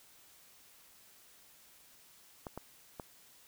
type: clicks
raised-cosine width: 1 ms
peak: -27 dBFS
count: 3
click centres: 2.468 / 2.576 / 2.998 s
effects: white hiss -61 dBFS RMS until 3.47 s